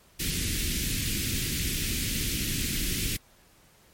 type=band-stop noise; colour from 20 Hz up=pink; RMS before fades=-29 dBFS; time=0.19-3.17 s; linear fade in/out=10 ms; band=320 to 2100 Hz; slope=24 dB/octave; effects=pink hiss -59 dBFS RMS until 3.93 s + MP3 64 kbps